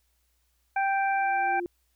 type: harmonic tone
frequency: 784 Hz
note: G5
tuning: in tune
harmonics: 1 / 2 / 3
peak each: -24 / -30 / -34 dBFS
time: 0.76-1.6 s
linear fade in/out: 5 ms
type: tone with exponential growth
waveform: sine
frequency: 350 Hz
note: F4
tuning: 4 cents sharp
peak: -28 dBFS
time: 0.97-1.66 s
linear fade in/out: 0 ms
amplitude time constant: 150 ms
effects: added 60 Hz sine -70 dBFS peak until 1.95 s + white hiss -73 dBFS RMS until 1.95 s